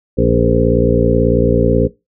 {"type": "harmonic tone with a mistuned harmonic", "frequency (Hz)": 58.27, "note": "A#1", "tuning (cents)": 0, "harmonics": [1, 2, 3, 4, 5, 7, 8, 9], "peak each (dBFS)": [-18, -18, -18, -18, -18, -18, -18, -18], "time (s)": [0.17, 1.88], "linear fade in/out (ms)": 20, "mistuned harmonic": 9, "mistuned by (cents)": -27, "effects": ["noise-tail reverb RT60 0.2 s tail -18 dB re dry"]}